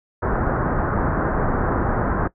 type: low-pass noise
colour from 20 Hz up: pink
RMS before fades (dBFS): -21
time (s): 0.22-2.28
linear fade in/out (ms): 10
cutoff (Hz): 1600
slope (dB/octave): 48
effects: noise-tail reverb RT60 0.1 s tail -19 dB re dry